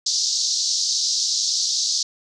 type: band-pass noise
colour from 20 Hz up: white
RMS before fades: -22 dBFS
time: 0.06-2.03 s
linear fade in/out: 5 ms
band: 4100 to 6300 Hz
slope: 48 dB/octave
effects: none